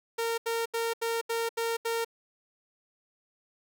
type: tone bursts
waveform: sawtooth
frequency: 460 Hz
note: A#4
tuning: 23 cents flat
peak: -24 dBFS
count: 7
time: 0.18-2.048 s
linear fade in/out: 10 ms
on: 200 ms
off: 78 ms
effects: none